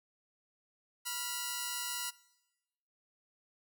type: tone pair together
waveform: 5% pulse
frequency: 978.6 / 1397 Hz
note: B5 / F6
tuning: -16 / 0 cents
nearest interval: tritone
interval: 616 cents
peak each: -27 dBFS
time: 1.05-2.11 s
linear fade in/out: 20 ms
effects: noise-tail reverb RT60 1.0 s tail -21 dB re dry